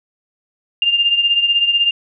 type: beating tone pair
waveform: sine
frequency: 2800 / 2816 Hz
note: F7 / F7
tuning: +4 / +14 cents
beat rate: 16 Hz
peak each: -13 / -19 dBFS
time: 0.82-1.91 s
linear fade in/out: 2 ms
effects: none